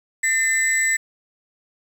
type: tone cluster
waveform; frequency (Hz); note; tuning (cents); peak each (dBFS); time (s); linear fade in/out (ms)
sine; 1801 / 2054 / 7850; A6 / C7 / B8; +40 / -33 / -11; -20; 0.23-0.97; 10
effects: tanh soft clip ceiling -12 dBFS + 7-bit